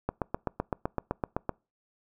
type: click train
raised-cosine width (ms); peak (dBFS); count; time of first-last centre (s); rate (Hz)
1; -14; 12; 0.09-1.493; 7.84
effects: noise-tail reverb RT60 0.3 s tail -26 dB re dry